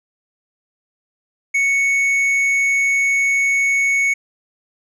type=tone with tanh clipping; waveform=triangle; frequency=2217 Hz; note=C#7; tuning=in tune; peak=-15 dBFS; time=1.54-4.14 s; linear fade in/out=10 ms; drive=10 dB; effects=none